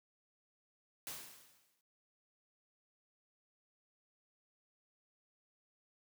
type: noise with exponential decay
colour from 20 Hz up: white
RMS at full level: -43 dBFS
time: 1.07-1.81 s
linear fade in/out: 0 ms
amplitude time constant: 160 ms
effects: noise-tail reverb RT60 0.5 s tail -25 dB re dry + high-pass 80 Hz 12 dB/octave